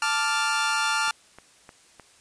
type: chord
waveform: sawtooth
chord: D minor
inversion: second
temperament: equal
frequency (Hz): 880 / 1174.7 / 1396.9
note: A5 / D6 / F6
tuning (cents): 0 / 0 / 0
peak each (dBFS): -24 / -26 / -21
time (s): 0.02-1.11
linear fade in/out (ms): 2
type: click train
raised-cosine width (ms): 0.5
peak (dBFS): -28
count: 4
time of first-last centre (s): 1.08-1.997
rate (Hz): 3.27
effects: white hiss -56 dBFS RMS until 2.2 s + resampled to 22050 Hz

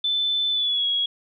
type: tone with pitch glide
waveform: sine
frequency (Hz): 3520 to 3322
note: A7 to G#7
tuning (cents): 0 to 0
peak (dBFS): -20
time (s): 0.04-1.06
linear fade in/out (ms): 5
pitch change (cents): -100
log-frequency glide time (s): 0.51-0.86
effects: none

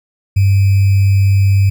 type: tone with sample-and-hold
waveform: sine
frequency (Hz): 98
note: G2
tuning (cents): 0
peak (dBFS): -7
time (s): 0.36-1.7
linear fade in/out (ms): 10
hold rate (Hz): 2450
effects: none

